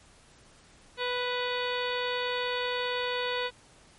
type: harmonic tone with a mistuned harmonic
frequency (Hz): 493.9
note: B4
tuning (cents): 0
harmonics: 1 / 2 / 3 / 4 / 5 / 6 / 7 / 8 / 9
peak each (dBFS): -32 / -35 / -37 / -38 / -39 / -40 / -40 / -41 / -42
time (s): 0.97-3.51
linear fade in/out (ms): 50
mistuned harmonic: 8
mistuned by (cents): -72
effects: pink hiss -57 dBFS RMS until 3.98 s + MP3 48 kbps